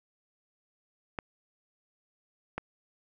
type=clicks; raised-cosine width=0.5 ms; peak=-18 dBFS; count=2; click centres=1.188 / 2.58 s; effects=none